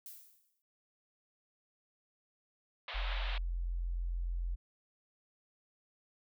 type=noise with exponential decay; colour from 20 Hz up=violet; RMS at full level=-46 dBFS; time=0.06-0.62 s; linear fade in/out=1 ms; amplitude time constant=120 ms
type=band-pass noise; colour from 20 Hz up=white; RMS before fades=-43 dBFS; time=2.88-3.38 s; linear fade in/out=2 ms; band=540 to 3800 Hz; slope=48 dB/octave
type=tone; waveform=sine; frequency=43.37 Hz; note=F1; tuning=11 cents flat; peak=-33 dBFS; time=2.94-4.56 s; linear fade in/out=20 ms
effects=none